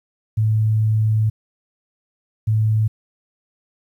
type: tone pair in turn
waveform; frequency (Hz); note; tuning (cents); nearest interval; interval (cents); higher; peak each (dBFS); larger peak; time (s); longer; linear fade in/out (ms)
sine; 109 / 109; A2 / A2; -16 / -16; unison; 0; neither; -14; neither; 0.37-1.3 / 2.47-2.88; first; 10
effects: 9-bit